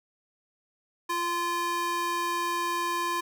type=tone with high-pass filter; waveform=square; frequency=345.4 Hz; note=F4; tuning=19 cents flat; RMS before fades=-29 dBFS; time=1.09-3.21 s; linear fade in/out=10 ms; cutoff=750 Hz; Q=5; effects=none